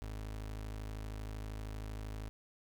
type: tone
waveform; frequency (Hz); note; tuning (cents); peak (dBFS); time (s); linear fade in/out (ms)
30% pulse; 52.8; G#1; +29; -38; 0.02-2.29; 0
effects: none